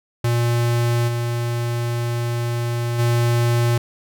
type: tone with level steps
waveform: square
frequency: 118.8 Hz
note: A#2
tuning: 33 cents sharp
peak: -17 / -21 / -16 dBFS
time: 0.24-3.78 s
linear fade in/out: 5 ms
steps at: 1.07 / 2.98 s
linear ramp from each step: 20 ms
effects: none